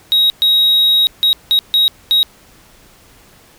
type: tone bursts at uneven times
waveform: triangle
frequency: 3800 Hz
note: A#7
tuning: 33 cents sharp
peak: -7 dBFS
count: 6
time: 0.12-0.3 / 0.42-1.07 / 1.23-1.33 / 1.51-1.59 / 1.74-1.88 / 2.11-2.23 s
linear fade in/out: 0 ms
effects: pink hiss -46 dBFS RMS until 3.58 s